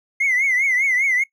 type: tone with vibrato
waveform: triangle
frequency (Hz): 2092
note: C7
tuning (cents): -1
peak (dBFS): -13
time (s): 0.2-1.24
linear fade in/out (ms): 10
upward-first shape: triangle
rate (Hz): 5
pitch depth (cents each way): 130
effects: noise-tail reverb RT60 0.1 s tail -21 dB re dry + tanh soft clip ceiling -11 dBFS